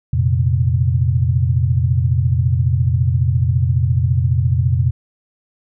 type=chord; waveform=sine; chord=F suspended fourth; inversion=none; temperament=just; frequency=87.31 / 116.41 / 130.96 Hz; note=F2 / Bb2 / C3; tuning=0 / -2 / +2 cents; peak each=-17 dBFS; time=0.13-4.91 s; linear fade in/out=5 ms; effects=none